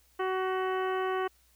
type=harmonic tone with a mistuned harmonic; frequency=375.1 Hz; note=F#4; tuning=24 cents sharp; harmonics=1 / 2 / 3 / 4 / 5 / 6 / 7 / 8; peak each=-30 / -35 / -35 / -40 / -42 / -51 / -50 / -48 dBFS; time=0.19-1.28 s; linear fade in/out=10 ms; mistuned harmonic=6; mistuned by=-47 cents; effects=added 60 Hz sine -66 dBFS peak until 1.55 s + white hiss -66 dBFS RMS until 1.55 s